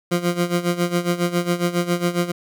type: tone with tremolo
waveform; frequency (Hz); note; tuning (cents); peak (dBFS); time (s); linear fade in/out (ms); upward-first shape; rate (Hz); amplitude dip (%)
20% pulse; 174.61; F3; 0; -11; 0.11-2.32; 10; sine; 7.3; 80
effects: none